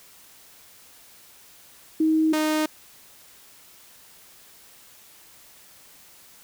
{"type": "tone pair in turn", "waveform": ["sine", "sawtooth"], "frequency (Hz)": [315.9, 308.9], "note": ["D#4", "D#4"], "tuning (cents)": [26, -12], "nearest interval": "unison", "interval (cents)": 38, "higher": "first", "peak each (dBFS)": -17, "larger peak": "neither", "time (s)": [[2, 2.33], [2.33, 2.66]], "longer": "neither", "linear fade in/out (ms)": 5, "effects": ["white hiss -51 dBFS RMS until 6.43 s"]}